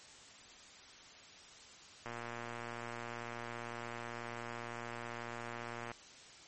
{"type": "click train", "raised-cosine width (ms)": 0.5, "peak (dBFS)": -28, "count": 456, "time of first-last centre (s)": [2.06, 5.916], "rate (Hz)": 118, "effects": ["white hiss -56 dBFS RMS until 6.47 s", "MP3 32 kbps"]}